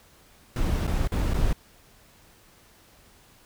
brown noise with dropouts, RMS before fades -24 dBFS, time 0.56-1.53 s, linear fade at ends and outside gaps 2 ms, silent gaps 0.869-0.876 / 1.075-1.12 / 1.336-1.342 s, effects pink hiss -56 dBFS RMS until 3.45 s

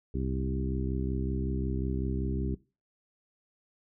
harmonic tone with a mistuned harmonic, 65.41 Hz, C2, in tune, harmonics 1 / 2 / 3 / 4 / 5 / 6, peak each -32 / -35 / -37 / -38 / -39 / -40 dBFS, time 0.14-2.55 s, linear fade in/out 5 ms, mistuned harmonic 1, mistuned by +29 cents, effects noise-tail reverb RT60 0.3 s tail -20 dB re dry

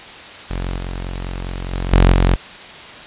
sawtooth tone with level steps, 44.91 Hz, F1, 49 cents sharp, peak -17 / -20 / -16 / -4 / -7 dBFS, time 0.5-2.36 s, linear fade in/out 10 ms, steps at 0.77 / 1.72 / 1.92 / 2.12 s, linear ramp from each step 10 ms, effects white hiss -35 dBFS RMS until 3.06 s + resampled to 8000 Hz

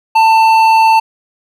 triangle tone with hard clipping, 891 Hz, A5, 22 cents sharp, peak -7 dBFS, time 0.15-1 s, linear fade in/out 10 ms, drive 12 dB, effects none

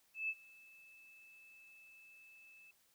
sine tone with ADSR envelope, 2620 Hz, E7, 11 cents flat, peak -34 dBFS, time 0.14-2.71 s, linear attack 150 ms, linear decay 49 ms, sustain -24 dB, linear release 4 ms, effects white hiss -73 dBFS RMS until 2.94 s

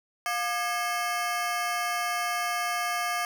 25% pulse ring-modulated tone, 956 Hz, A#5, 43 cents sharp, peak -20 dBFS, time 0.26-3.25 s, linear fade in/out 0 ms, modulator 249 Hz, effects none

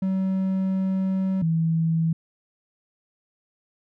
triangle / sine tone pair in turn, 190 / 163.13 Hz, F#3 / E3, +46 / -18 cents, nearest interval minor third, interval 264 cents, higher first, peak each -19 dBFS, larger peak neither, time 0.02-1.42 / 1.42-2.13 s, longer first, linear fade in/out 5 ms, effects none

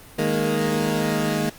20% pulse chord, D# suspended fourth, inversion none, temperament equal, 155.56 / 207.7 / 233.1 Hz, D#3 / G#3 / A#3, 0 / 0 / 0 cents, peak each -20 dBFS, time 0.18-1.5 s, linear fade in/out 10 ms, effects pink hiss -45 dBFS RMS until 1.58 s + Opus 32 kbps

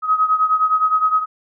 sine beating tone pair, 1264 / 1273.7 Hz, D#6 / D#6, +27 / +40 cents, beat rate 9.7 Hz, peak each -15 / -19 dBFS, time 0.02-1.26 s, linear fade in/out 50 ms, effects none

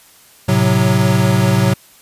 square chord, F# diminished, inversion first, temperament equal, 110 / 130.81 / 185 Hz, A2 / C3 / F#3, 0 / 0 / 0 cents, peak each -16 dBFS, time 0.48-1.74 s, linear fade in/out 10 ms, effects white hiss -46 dBFS RMS until 2.01 s + resampled to 32000 Hz

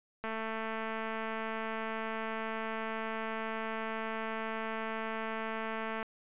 click train, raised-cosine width 0.5 ms, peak -23 dBFS, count 1286, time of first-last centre 0.24-6.028 s, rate 222 Hz, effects resampled to 8000 Hz

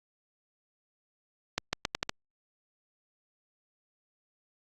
accelerating click train, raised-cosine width 0.2 ms, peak -10 dBFS, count 6, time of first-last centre 1.58-2.094 s, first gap 150 ms, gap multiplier 0.81, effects Opus 48 kbps

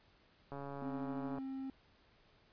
click train, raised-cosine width 1 ms, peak -32 dBFS, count 122, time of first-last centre 0.52-1.384 s, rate 140 Hz
triangle tone, 266.8 Hz, C4, 34 cents sharp, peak -38 dBFS, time 0.82-1.7 s, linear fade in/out 2 ms
effects pink hiss -68 dBFS RMS until 2.52 s + resampled to 11025 Hz

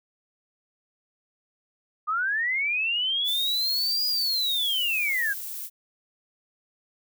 sine linear two-way sweep, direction up then down, 1202 to 4931 to 1558 Hz, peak -23 dBFS, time 2.07-5.34 s, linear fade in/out 20 ms, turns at 4.07 s
violet noise, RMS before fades -35 dBFS, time 3.24-5.7 s, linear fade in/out 50 ms
effects none

